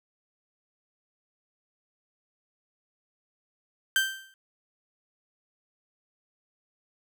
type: tone with exponential decay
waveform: 30% pulse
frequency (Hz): 1563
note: G6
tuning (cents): -6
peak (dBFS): -16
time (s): 3.96-4.34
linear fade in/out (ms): 1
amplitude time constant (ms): 82
effects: none